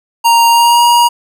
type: tone with pitch glide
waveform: square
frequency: 932.3 to 951.3 Hz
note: A#5 to A#5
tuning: 0 to +35 cents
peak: -6 dBFS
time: 0.24-1.09 s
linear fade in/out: 20 ms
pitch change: +35 cents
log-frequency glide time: 0.49-0.82 s
effects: none